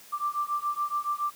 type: beating tone pair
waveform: sine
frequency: 1174.7 / 1181.8 Hz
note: D6 / D6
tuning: 0 / +10 cents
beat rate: 7.1 Hz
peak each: -30 dBFS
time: 0.12-1.31 s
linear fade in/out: 20 ms
effects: white hiss -51 dBFS RMS until 1.35 s + high-pass 100 Hz 12 dB/octave